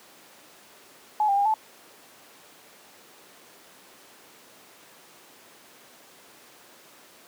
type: tone with pitch steps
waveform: sine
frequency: 849 / 796 / 807 / 872 Hz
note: G#5 / G5 / G#5 / A5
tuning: +38 / +26 / -50 / -16 cents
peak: -19 dBFS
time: 1.2-1.54 s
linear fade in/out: 2 ms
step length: 85 ms
effects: pink hiss -51 dBFS RMS until 7.27 s + high-pass 300 Hz 12 dB/octave